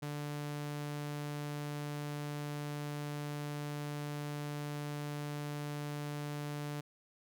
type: tone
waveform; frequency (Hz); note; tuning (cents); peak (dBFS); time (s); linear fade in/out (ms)
sawtooth; 146.83; D3; 0; -34; 0.02-6.81; 10
effects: none